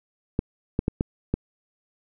clicks, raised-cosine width 3 ms, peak -9 dBFS, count 5, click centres 0.391 / 0.791 / 0.881 / 1.009 / 1.34 s, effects none

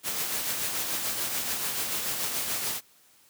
white noise with tremolo, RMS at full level -29 dBFS, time 0.03-2.81 s, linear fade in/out 50 ms, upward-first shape sine, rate 6.9 Hz, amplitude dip 35%, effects white hiss -60 dBFS RMS until 3.29 s + high-pass 80 Hz 12 dB/octave

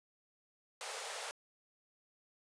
pink high-pass noise, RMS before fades -43 dBFS, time 0.81-1.31 s, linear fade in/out 0 ms, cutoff 430 Hz, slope 96 dB/octave, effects resampled to 22050 Hz

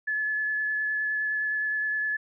sine tone with vibrato, 1718 Hz, A6, 42 cents flat, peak -25 dBFS, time 0.07-2.17 s, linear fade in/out 10 ms, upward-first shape sine, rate 9.7 Hz, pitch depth 11 cents each way, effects none

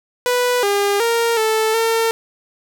sawtooth tone with pitch steps, 493.1 / 404 / 464.4 / 439.3 / 453.7 Hz, B4 / G#4 / A#4 / A4 / A#4, -3 / -48 / -7 / -3 / -47 cents, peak -11 dBFS, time 0.26-2.11 s, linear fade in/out 0 ms, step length 370 ms, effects none

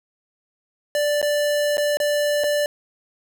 square tone with dropouts, 587.3 Hz, D5, in tune, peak -19 dBFS, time 0.95-2.66 s, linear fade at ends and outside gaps 1 ms, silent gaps 1.216-1.227 / 1.771-1.78 / 1.971-2.001 / 2.437-2.441 s, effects none

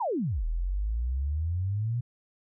sine exponential two-way sweep, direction down then up, 1046.5 to 38.72 to 123.6 Hz, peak -26 dBFS, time 0-2.01 s, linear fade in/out 10 ms, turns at 0.45 s, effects none

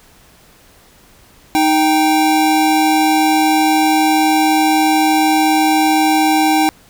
square tone pair together, 311.4 / 784 Hz, D#4 / G5, +2 / 0 cents, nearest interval octave + major third, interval 1598 cents, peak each -14 / -14 dBFS, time 1.55-6.69 s, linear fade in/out 0 ms, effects pink hiss -47 dBFS RMS until 6.89 s

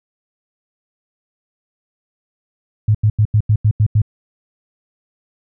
sine tone bursts, 106.7 Hz, G#2, 47 cents sharp, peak -9 dBFS, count 8, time 2.88-4.018 s, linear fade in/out 5 ms, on 67 ms, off 86 ms, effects none

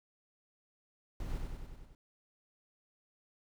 brown noise with echo, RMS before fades -39 dBFS, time 1.2-1.38 s, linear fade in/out 2 ms, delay 95 ms, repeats 6, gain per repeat -3 dB, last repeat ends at 1.95 s, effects none

